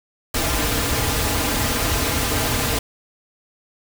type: noise with comb filter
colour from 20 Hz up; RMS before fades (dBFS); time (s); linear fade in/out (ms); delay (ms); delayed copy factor
pink; -21; 0.34-2.79; 5; 5.4; -0.65
effects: none